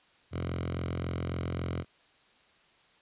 5% pulse tone with high-pass filter, 43.65 Hz, F1, in tune, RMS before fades -34 dBFS, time 0.31-1.85 s, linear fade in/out 50 ms, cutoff 100 Hz, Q 9.1, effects white hiss -63 dBFS RMS until 3.01 s + resampled to 8000 Hz

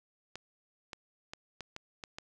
clicks, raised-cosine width 0.2 ms, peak -24 dBFS, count 7, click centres 0.356 / 0.932 / 1.335 / 1.607 / 1.764 / 2.038 / 2.185 s, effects none

